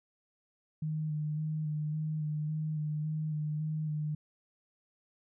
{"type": "tone with vibrato", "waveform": "sine", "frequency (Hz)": 153.4, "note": "D#3", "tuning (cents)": -24, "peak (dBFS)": -31, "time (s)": [0.82, 4.15], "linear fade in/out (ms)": 5, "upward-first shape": "square", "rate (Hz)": 1.8, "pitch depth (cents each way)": 20, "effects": []}